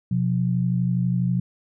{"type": "tone pair together", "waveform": "sine", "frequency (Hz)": [126.15, 178.4], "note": ["B2", "F3"], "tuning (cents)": [37, 37], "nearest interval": "tritone", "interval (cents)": 600, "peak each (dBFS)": -22, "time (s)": [0.11, 1.4], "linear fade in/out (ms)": 5, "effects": []}